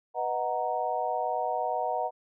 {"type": "chord", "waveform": "sine", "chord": "B major seventh", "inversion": "none", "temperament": "equal", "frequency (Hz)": [493.9, 622.3, 740, 932.3], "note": ["B4", "D#5", "F#5", "A#5"], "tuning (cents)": [0, 0, 0, 0], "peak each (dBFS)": [-35, -33, -30, -33], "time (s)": [0.14, 2.11], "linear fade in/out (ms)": 50, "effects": []}